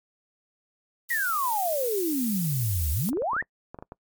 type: noise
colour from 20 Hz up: violet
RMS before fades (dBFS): -32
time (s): 1.09-3.1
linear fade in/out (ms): 5
type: exponential two-way sweep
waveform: sine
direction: down then up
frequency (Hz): 1975.5 to 70 to 1975.5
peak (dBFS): -24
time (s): 1.1-3.42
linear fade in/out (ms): 10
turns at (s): 2.91
type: clicks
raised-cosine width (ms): 1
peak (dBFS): -25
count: 11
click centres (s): 3.09 / 3.131 / 3.172 / 3.221 / 3.333 / 3.365 / 3.425 / 3.745 / 3.788 / 3.825 / 3.921
effects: noise-tail reverb RT60 0.1 s tail -24 dB re dry + MP3 96 kbps